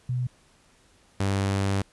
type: tone pair in turn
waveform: sine / sawtooth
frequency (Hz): 124.9 / 98.19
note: B2 / G2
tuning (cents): +20 / +3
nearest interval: major third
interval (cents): 417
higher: first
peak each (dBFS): -24 / -19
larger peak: second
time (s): 0.09-0.27 / 1.2-1.82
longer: second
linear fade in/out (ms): 5
effects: pink hiss -60 dBFS RMS until 1.92 s + resampled to 24000 Hz